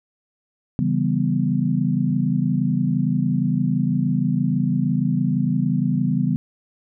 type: chord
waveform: sine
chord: C# half-diminished seventh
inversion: none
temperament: equal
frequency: 138.59 / 164.81 / 196 / 246.9 Hz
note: C#3 / E3 / G3 / B3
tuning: 0 / 0 / 0 / 0 cents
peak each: -23 dBFS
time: 0.79-6.36 s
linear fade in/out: 0 ms
effects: none